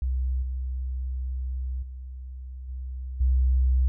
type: tone with level steps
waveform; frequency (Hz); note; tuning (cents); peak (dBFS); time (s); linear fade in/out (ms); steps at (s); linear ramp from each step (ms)
sine; 64; C2; -38; -23 / -27 / -35 / -31 / -18; 0.02-3.88; 0; 0.42 / 1.82 / 2.68 / 3.2; 10
effects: none